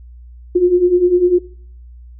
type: beating tone pair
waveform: sine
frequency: 349.2 / 359.2 Hz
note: F4 / F4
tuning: 0 / +49 cents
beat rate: 10 Hz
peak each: -15 / -10 dBFS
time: 0.55-1.39 s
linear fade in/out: 10 ms
effects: noise-tail reverb RT60 0.5 s tail -19 dB re dry + added 60 Hz sine -35 dBFS peak until 2.19 s